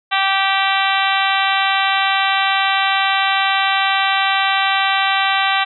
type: harmonic tone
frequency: 388.9 Hz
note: G4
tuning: 14 cents flat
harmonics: 2 / 3 / 4 / 5 / 6 / 7 / 8 / 9 / 10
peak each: -19 / -21 / -22 / -23 / -24 / -24 / -25 / -26 / -26 dBFS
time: 0.11-5.65 s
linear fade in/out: 20 ms
effects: none